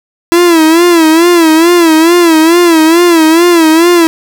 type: tone with vibrato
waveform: 45% pulse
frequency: 332.7 Hz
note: E4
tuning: 16 cents sharp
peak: -3 dBFS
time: 0.32-4.07 s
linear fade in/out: 0 ms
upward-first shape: sine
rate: 2.3 Hz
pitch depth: 100 cents each way
effects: none